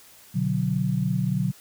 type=chord; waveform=sine; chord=B minor; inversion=none; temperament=equal with one note detuned; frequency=123.47 / 146.83 / 184.46 Hz; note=B2 / D3 / F#3; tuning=0 / 0 / -5 cents; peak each=-27 / -26 / -25 dBFS; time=0.34-1.52 s; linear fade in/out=20 ms; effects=white hiss -51 dBFS RMS until 1.6 s